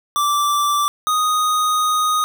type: tone pair in turn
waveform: square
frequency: 1169 / 1243.9 Hz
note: D6 / D#6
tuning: -8 / -1 cents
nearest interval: minor second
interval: 107 cents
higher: second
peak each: -16 dBFS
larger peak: neither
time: 0.16-0.88 / 1.07-2.24 s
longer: second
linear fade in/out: 0 ms
effects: none